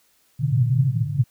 pink band-pass noise, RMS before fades -20 dBFS, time 0.39-1.24 s, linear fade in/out 20 ms, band 110 to 150 Hz, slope 96 dB/octave, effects white hiss -62 dBFS RMS until 1.3 s

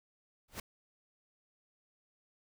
pink noise with exponential growth, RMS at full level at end -35 dBFS, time 0.48-0.6 s, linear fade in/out 5 ms, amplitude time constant 25 ms, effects none

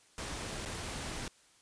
pink noise with dropouts, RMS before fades -40 dBFS, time 0.18-1.28 s, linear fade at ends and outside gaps 1 ms, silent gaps 0.652-0.658 s, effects white hiss -64 dBFS RMS until 1.61 s + resampled to 22050 Hz

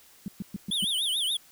sine tone bursts, 196 Hz, G3, in tune, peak -29 dBFS, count 5, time 0.26-0.845 s, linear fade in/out 2 ms, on 21 ms, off 120 ms
square tone with vibrato, 3322 Hz, G#7, in tune, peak -26 dBFS, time 0.71-1.37 s, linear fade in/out 5 ms, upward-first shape triangle, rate 6.9 Hz, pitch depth 230 cents each way
effects white hiss -56 dBFS RMS until 1.51 s

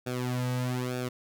sawtooth tone with flanger, 125.3 Hz, B2, 25 cents sharp, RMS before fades -31 dBFS, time 0.06-1.09 s, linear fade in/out 10 ms, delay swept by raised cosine 0.98 to 2.88 ms, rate 1.1 Hz, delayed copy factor -0.85, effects none

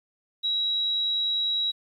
sine tone, 3870 Hz, B7, 36 cents flat, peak -23 dBFS, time 0.43-1.72 s, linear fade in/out 20 ms, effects 10-bit

